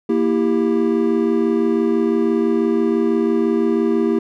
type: chord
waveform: triangle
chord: E diminished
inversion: second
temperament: equal with one note detuned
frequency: 233.1 / 329.6 / 395.6 Hz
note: Bb3 / E4 / G4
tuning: 0 / 0 / +16 cents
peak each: -17 dBFS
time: 0.09-4.19 s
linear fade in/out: 5 ms
effects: none